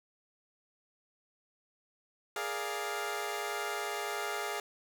15% pulse chord, Bb dominant seventh, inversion third, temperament equal, 415.3 / 466.2 / 587.3 / 698.5 Hz, Ab4 / Bb4 / D5 / F5, 0 / 0 / 0 / 0 cents, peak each -31 / -37 / -36 / -33 dBFS, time 2.36-4.6 s, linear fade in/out 2 ms, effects none

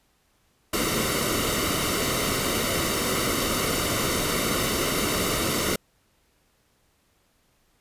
pink noise with comb filter, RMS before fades -25 dBFS, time 0.73-5.76 s, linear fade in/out 5 ms, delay 1.2 ms, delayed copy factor -0.65, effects pink hiss -66 dBFS RMS until 7.8 s + resampled to 32000 Hz

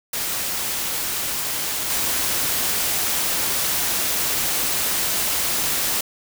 white noise with level steps, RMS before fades -25 / -22 dBFS, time 0.13-6.01 s, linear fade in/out 5 ms, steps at 1.9 s, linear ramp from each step 2 ms, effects none

